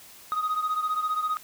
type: beating tone pair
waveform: sine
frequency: 1247 / 1262 Hz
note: D#6 / D#6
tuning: +3 / +24 cents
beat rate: 15 Hz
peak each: -24 / -28 dBFS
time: 0.32-1.37 s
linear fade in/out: 0 ms
effects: tanh soft clip ceiling -22 dBFS + white hiss -49 dBFS RMS until 1.43 s